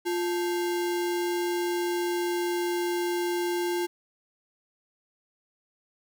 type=tone with sample-and-hold; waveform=sine; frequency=350.1 Hz; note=F4; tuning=4 cents sharp; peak=-25 dBFS; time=0.05-3.87 s; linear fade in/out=20 ms; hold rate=1225 Hz; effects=none